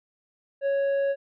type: tone with tanh clipping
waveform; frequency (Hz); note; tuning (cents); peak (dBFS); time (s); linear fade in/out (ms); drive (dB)
sine; 554.4; C#5; 0; -23; 0.61-1.16; 50; 6
effects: none